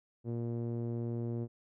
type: tone with low-pass filter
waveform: sawtooth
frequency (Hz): 117.5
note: A#2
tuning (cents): +14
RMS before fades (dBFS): -36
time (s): 0.24-1.48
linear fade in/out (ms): 50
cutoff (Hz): 400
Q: 1.5
effects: none